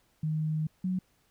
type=tone pair in turn; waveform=sine; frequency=155.56 / 184.66 Hz; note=D#3 / F#3; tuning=0 / -3 cents; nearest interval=minor third; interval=297 cents; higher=second; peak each=-27 dBFS; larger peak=neither; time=0.23-0.67 / 0.84-0.99 s; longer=first; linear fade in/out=5 ms; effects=pink hiss -69 dBFS RMS until 1.3 s